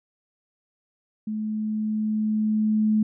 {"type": "tone with level ramp", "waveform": "sine", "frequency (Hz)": 215.2, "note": "A3", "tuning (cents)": -38, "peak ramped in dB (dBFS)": [-26, -17], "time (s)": [1.27, 3.03], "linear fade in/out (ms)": 5, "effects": []}